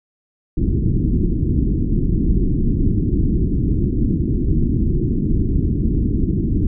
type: low-pass noise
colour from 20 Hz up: pink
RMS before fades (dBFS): -17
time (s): 0.57-6.67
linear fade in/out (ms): 5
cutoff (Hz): 350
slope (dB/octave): 48
effects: none